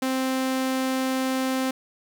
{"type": "tone", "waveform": "sawtooth", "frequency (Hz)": 261.6, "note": "C4", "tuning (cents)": 0, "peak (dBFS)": -19, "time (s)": [0.02, 1.71], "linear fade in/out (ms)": 5, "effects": ["9-bit"]}